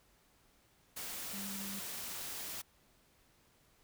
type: tone in noise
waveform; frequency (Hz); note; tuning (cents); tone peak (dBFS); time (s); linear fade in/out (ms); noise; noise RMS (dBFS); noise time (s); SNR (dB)
sine; 198; G3; +18; -44; 1.33-1.8; 10; white; -43; 0.96-2.62; -4
effects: pink hiss -69 dBFS RMS until 3.83 s